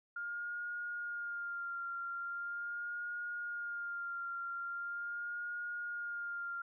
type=tone with vibrato; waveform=sine; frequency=1407 Hz; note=F6; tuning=12 cents sharp; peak=-38 dBFS; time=0.16-6.62 s; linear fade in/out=5 ms; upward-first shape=sine; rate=0.41 Hz; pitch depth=29 cents each way; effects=none